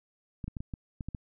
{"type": "clicks", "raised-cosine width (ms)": 5, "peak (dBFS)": -24, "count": 8, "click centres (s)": [0.442, 0.48, 0.568, 0.605, 0.738, 1.008, 1.086, 1.148], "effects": []}